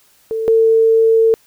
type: tone pair in turn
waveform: sine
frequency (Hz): 445.7 / 449.3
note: A4 / A4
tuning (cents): +22 / +36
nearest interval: unison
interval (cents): 14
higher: second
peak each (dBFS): -17 / -8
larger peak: second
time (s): 0.31-0.48 / 0.48-1.34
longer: second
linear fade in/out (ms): 0
effects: white hiss -53 dBFS RMS until 1.46 s